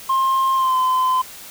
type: tone with pitch glide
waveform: sine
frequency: 1061 to 1026 Hz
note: C6 to C6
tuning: +24 to -34 cents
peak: -12 dBFS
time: 0.09-1.22 s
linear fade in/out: 10 ms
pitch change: -58 cents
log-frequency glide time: 0.55-0.77 s
effects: tanh soft clip ceiling -14 dBFS + white hiss -38 dBFS RMS until 1.5 s